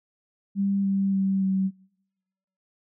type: tone with pitch steps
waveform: sine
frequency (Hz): 197.8 / 195.53 / 193.28 / 191.06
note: G3 / G3 / G3 / G3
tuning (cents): +16 / -4 / -24 / -44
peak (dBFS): -21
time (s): 0.55-1.71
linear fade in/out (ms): 50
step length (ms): 290
effects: noise-tail reverb RT60 1.0 s tail -26 dB re dry